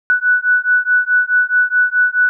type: beating tone pair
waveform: sine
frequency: 1480 / 1484.7 Hz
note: F#6 / F#6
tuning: 0 / +6 cents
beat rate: 4.7 Hz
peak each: -14 dBFS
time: 0.1-2.29 s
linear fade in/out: 0 ms
effects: none